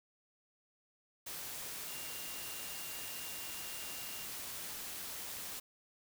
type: tone in noise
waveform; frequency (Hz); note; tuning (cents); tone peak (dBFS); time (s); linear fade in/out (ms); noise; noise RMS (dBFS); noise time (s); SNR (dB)
sine; 2794; F7; 0; -52; 1.87-4.26; 10; white; -44; 1.26-5.6; -11
effects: none